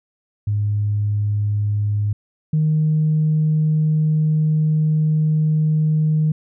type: tone pair in turn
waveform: sine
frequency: 103.83 / 154.9 Hz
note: G#2 / D#3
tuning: 0 / -7 cents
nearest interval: perfect fifth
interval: 693 cents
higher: second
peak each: -16 / -13 dBFS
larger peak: second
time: 0.47-2.13 / 2.53-6.32 s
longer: second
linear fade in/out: 5 ms
effects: tanh soft clip ceiling -10 dBFS